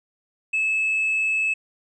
triangle tone, 2602 Hz, E7, 23 cents flat, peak -17 dBFS, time 0.53-1.54 s, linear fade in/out 10 ms, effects tanh soft clip ceiling -15 dBFS + resampled to 22050 Hz

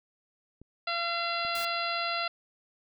clicks, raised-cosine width 3 ms, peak -36 dBFS, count 2, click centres 0.616 / 1.45 s
harmonic tone, 683 Hz, F5, 39 cents flat, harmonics 1 / 2 / 3 / 4 / 5 / 6 / 7, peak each -35 / -33 / -38 / -36 / -41 / -37 / -41 dBFS, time 0.87-2.28 s, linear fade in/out 5 ms
white noise, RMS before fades -41 dBFS, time 1.55-1.65 s, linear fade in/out 2 ms
effects none

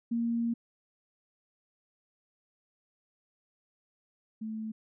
sine tone pair in turn, 233.1 / 219.2 Hz, A#3 / A3, 0 / -6 cents, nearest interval minor second, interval 106 cents, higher first, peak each -27 / -34 dBFS, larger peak first, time 0.11-0.54 / 4.41-4.72 s, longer first, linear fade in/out 10 ms, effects none

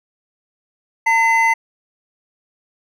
triangle tone pair together, 907.8 / 2038 Hz, A#5 / C7, -46 / -46 cents, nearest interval octave + major second, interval 1400 cents, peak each -13 dBFS, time 1.06-1.54 s, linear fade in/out 10 ms, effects none

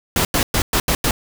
pink noise bursts at uneven times, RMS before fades -17 dBFS, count 6, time 0.16-0.25 / 0.34-0.43 / 0.54-0.62 / 0.73-0.8 / 0.88-0.95 / 1.04-1.11 s, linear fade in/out 2 ms, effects none

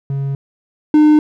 triangle tone pair in turn, 138 / 303.1 Hz, C#3 / D#4, -7 / -45 cents, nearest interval octave + major second, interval 1362 cents, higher second, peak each -15 / -4 dBFS, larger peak second, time 0.1-0.35 / 0.94-1.19 s, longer neither, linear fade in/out 2 ms, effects none

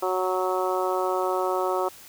harmonic tone, 185 Hz, F#3, in tune, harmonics 2 / 3 / 4 / 5 / 6 / 7, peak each -27 / -29 / -30 / -31 / -32 / -32 dBFS, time 0.02-1.89 s, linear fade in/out 10 ms, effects white hiss -47 dBFS RMS until 2.08 s

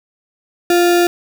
sine tone with sample-and-hold, 348.4 Hz, F4, 4 cents flat, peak -9 dBFS, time 0.7-1.07 s, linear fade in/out 2 ms, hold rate 1050 Hz, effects none

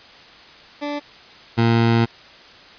20% pulse tone pair in turn, 291.3 / 115.6 Hz, D4 / A#2, -14 / -14 cents, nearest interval octave + major third, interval 1600 cents, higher first, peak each -19 / -9 dBFS, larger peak second, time 0.81-1 / 1.57-2.06 s, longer second, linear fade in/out 20 ms, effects white hiss -44 dBFS RMS until 2.78 s + resampled to 11025 Hz

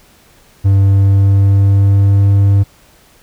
triangle tone with pitch glide, 98 to 99.48 Hz, G2 to G2, 0 to +26 cents, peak -4 dBFS, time 0.64-2.64 s, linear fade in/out 20 ms, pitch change +26 cents, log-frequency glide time 0.79-2.24 s, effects pink hiss -47 dBFS RMS until 3.22 s

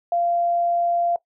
sine tone, 691 Hz, F5, 19 cents flat, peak -18 dBFS, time 0.12-1.16 s, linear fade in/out 2 ms, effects noise-tail reverb RT60 0.1 s tail -19 dB re dry

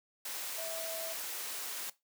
sine tone in noise, 653 Hz, E5, 17 cents flat, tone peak -40 dBFS, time 0.58-1.13 s, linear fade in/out 5 ms, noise white, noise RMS -40 dBFS, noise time 0.25-1.9 s, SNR -3 dB, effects noise-tail reverb RT60 0.2 s tail -18 dB re dry + high-pass 400 Hz 12 dB/octave

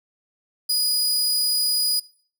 sawtooth tone, 4932 Hz, D#8, 16 cents flat, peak -16 dBFS, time 0.69-2 s, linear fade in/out 10 ms, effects noise-tail reverb RT60 0.5 s tail -22 dB re dry

